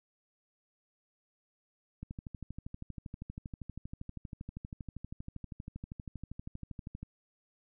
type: click train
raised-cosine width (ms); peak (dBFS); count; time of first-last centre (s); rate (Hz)
5; -29; 64; 2.03-7.03; 12.6
effects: none